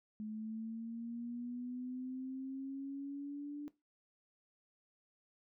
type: linear sweep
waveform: sine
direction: up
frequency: 213.3 to 293.7 Hz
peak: -40 dBFS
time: 0.2-3.68 s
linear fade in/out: 0 ms
effects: noise-tail reverb RT60 0.2 s tail -17 dB re dry